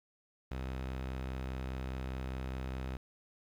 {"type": "tone", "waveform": "sawtooth", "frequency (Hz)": 64.9, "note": "C2", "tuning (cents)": -13, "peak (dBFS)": -33, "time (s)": [0.51, 2.97], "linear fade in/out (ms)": 5, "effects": ["low-pass 4000 Hz 12 dB/octave", "10-bit"]}